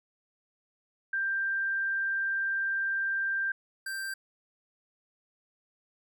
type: tone pair in turn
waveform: sine / square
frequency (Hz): 1580 / 1572.6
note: G6 / G6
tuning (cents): +13 / +5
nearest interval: unison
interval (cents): 8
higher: first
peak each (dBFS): -27 / -34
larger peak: first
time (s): 1.13-3.52 / 3.86-4.14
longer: first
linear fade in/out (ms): 5
effects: none